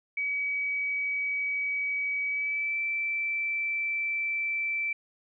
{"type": "tone with pitch glide", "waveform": "sine", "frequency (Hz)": [2273, 2330], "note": ["C#7", "D7"], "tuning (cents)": [43, -14], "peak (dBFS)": -27, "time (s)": [0.17, 4.93], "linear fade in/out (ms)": 5, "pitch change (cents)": 43, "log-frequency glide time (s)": [2.27, 2.79], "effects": []}